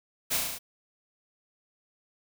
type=noise with echo; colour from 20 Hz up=white; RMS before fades=-28 dBFS; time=0.3-0.38 s; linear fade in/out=20 ms; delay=35 ms; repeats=6; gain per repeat=-2 dB; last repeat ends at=0.59 s; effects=none